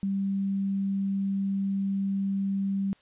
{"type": "tone", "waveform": "sine", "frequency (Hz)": 196, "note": "G3", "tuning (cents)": 0, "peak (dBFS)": -25, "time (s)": [0.03, 2.93], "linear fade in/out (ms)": 0, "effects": ["white hiss -62 dBFS RMS until 3.01 s", "resampled to 8000 Hz"]}